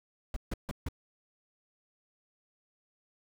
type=noise bursts; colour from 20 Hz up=brown; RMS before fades=-33 dBFS; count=4; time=0.34-0.886 s; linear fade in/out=2 ms; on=24 ms; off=150 ms; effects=none